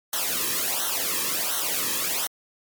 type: noise with flanger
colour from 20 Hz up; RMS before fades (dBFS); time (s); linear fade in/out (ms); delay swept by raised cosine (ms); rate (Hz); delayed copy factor
white; -26; 0.13-2.27; 2; 0.41 to 1.41; 1.4; -0.85
effects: MP3 96 kbps